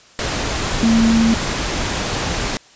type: tone in noise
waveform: sine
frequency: 226.9 Hz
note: A#3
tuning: 47 cents flat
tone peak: -11 dBFS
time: 0.83-1.34 s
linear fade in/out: 0 ms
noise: pink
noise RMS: -21 dBFS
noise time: 0.19-2.57 s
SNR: +7 dB
effects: white hiss -47 dBFS RMS until 2.75 s + resampled to 16000 Hz